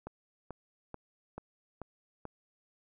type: click train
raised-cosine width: 1 ms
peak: -27 dBFS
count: 6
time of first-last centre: 0.07-2.253 s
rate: 2.29 Hz
effects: none